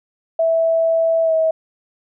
sine tone with pitch glide, 656 to 642.5 Hz, E5 to E5, -9 to -45 cents, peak -13 dBFS, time 0.39-1.51 s, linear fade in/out 5 ms, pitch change -36 cents, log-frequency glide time 1.23-1.33 s, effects none

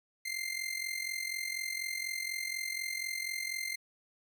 sawtooth tone with amplitude modulation, 2093 Hz, C7, in tune, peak -28 dBFS, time 0.25-3.76 s, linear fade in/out 10 ms, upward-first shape sine, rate 44.1 Hz, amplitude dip 75%, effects none

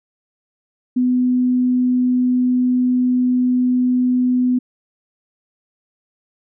sine tone, 250.4 Hz, B3, 24 cents sharp, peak -13 dBFS, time 0.96-4.59 s, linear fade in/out 10 ms, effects none

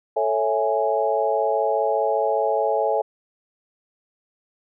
sine chord, A major seventh, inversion none, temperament equal, 440 / 554.4 / 659.3 / 830.6 Hz, A4 / C#5 / E5 / G#5, 0 / 0 / 0 / 0 cents, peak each -24 dBFS, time 0.16-3.02 s, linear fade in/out 10 ms, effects none

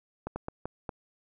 slowing click train, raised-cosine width 1 ms, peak -20 dBFS, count 5, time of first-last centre 0.27-0.892 s, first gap 90 ms, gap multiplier 1.38, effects none

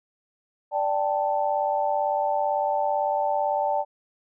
sine chord, D suspended fourth, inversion none, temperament just, 587.3 / 783.1 / 881 Hz, D5 / G5 / A5, 0 / -2 / +2 cents, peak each -26 dBFS, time 0.71-3.85 s, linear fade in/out 50 ms, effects none

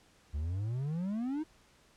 triangle exponential sweep, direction up, 69.1 to 322.9 Hz, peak -30 dBFS, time 0.33-1.44 s, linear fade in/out 20 ms, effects pink hiss -64 dBFS RMS until 1.96 s + low-pass 9000 Hz 12 dB/octave

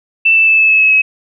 sine tone with pitch steps, 2662 / 2645 / 2628 / 2612 / 2595 / 2579 / 2562 Hz, E7 / E7 / E7 / E7 / E7 / E7 / E7, +16 / +5 / -6 / -17 / -28 / -39 / -50 cents, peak -6 dBFS, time 0.25-1.02 s, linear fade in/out 10 ms, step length 110 ms, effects none

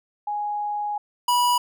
sine / square tone pair in turn, 830.6 / 976.5 Hz, G#5 / B5, 0 / -20 cents, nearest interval minor third, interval 280 cents, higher second, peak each -24 / -18 dBFS, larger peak second, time 0.27-0.98 / 1.28-1.58 s, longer first, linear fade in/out 5 ms, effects none

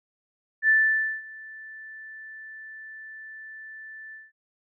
sine tone with ADSR envelope, 1760 Hz, A6, in tune, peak -15 dBFS, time 0.62-4.32 s, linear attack 67 ms, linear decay 530 ms, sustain -24 dB, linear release 190 ms, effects none

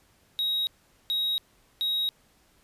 triangle tone bursts, 3800 Hz, A#7, 33 cents sharp, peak -23 dBFS, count 3, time 0.39-2.09 s, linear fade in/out 0 ms, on 280 ms, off 430 ms, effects pink hiss -63 dBFS RMS until 2.63 s + resampled to 32000 Hz

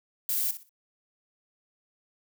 violet noise with echo, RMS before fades -28 dBFS, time 0.29-0.51 s, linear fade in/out 2 ms, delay 61 ms, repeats 3, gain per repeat -12 dB, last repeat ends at 0.693 s, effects none

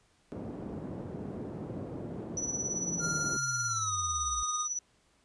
pink band-pass noise, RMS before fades -40 dBFS, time 0.32-3.37 s, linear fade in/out 0 ms, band 140 to 420 Hz, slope 12 dB/octave
sine tone with tremolo, 5920 Hz, F#8, in tune, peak -29 dBFS, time 2.37-4.79 s, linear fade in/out 2 ms, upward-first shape triangle, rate 18 Hz, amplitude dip 70%
sine linear sweep, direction down, 184.7 to 61 Hz, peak -39 dBFS, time 2.74-4.43 s, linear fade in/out 0 ms
square tone with pitch glide, 1396.9 to 1237.3 Hz, F6 to D#6, 0 to -10 cents, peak -34 dBFS, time 2.99-4.68 s, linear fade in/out 50 ms, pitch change -210 cents, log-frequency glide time 3.67-3.94 s
effects pink hiss -68 dBFS RMS until 5.24 s + resampled to 22050 Hz

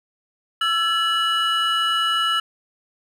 triangle tone cluster, 1336 / 1705 / 2930 Hz, E6 / G#6 / F#7, +23 / +45 / -18 cents, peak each -19 / -27 / -20 dBFS, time 0.61-2.4 s, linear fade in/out 5 ms, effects 9-bit

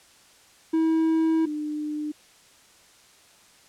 triangle / sine tone pair in turn, 322.3 / 300.8 Hz, E4 / D4, -39 / +42 cents, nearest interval minor second, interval 119 cents, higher first, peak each -17 / -27 dBFS, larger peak first, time 0.73-1.46 / 1.46-2.12 s, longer first, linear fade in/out 10 ms, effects white hiss -55 dBFS RMS until 3.68 s + low-pass 9000 Hz 12 dB/octave

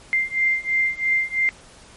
sine beating tone pair, 2093 / 2096 Hz, C7 / C7, 0 / +2 cents, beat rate 3 Hz, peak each -22 / -21 dBFS, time 0.13-1.49 s, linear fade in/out 0 ms, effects pink hiss -47 dBFS RMS until 1.96 s + MP3 48 kbps

